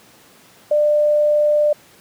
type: tone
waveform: sine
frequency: 596 Hz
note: D5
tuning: 25 cents sharp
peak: -12 dBFS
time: 0.71-1.73 s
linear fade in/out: 5 ms
effects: pink hiss -48 dBFS RMS until 2 s + high-pass 150 Hz 12 dB/octave